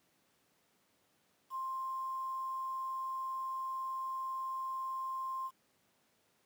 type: tone with quantisation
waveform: sine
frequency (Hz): 1053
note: C6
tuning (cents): +11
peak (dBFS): -36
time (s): 1.5-5.51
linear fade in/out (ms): 50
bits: 10
effects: pink hiss -73 dBFS RMS until 6.45 s + high-pass 150 Hz 12 dB/octave